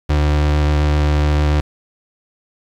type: tone with vibrato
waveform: 35% pulse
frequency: 74.4 Hz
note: D2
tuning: 23 cents sharp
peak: -11 dBFS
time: 0.09-1.61 s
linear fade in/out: 10 ms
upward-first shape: triangle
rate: 8.4 Hz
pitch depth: 11 cents each way
effects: low-pass 5000 Hz 12 dB/octave + 7-bit